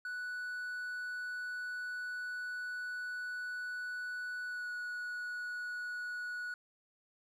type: tone with pitch glide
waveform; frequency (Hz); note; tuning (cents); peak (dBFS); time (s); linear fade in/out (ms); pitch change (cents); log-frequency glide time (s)
triangle; 1480 to 1465.5; F#6 to F#6; 0 to -17; -36; 0.05-6.54; 2; -17; 4.46-4.7
effects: none